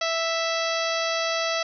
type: harmonic tone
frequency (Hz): 659.3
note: E5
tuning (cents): 0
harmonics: 1 / 2 / 3 / 4 / 5 / 6 / 7 / 8 / 9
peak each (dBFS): -27 / -30 / -32 / -33 / -34 / -35 / -35 / -36 / -37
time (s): 0.01-1.63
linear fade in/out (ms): 5
effects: none